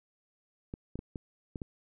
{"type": "clicks", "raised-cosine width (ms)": 3, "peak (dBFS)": -25, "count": 6, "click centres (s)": [0.739, 0.956, 0.991, 1.158, 1.558, 1.618], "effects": []}